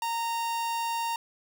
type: tone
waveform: 45% pulse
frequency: 925 Hz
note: A#5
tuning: 14 cents flat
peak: -28 dBFS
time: 0.02-1.16 s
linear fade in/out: 2 ms
effects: none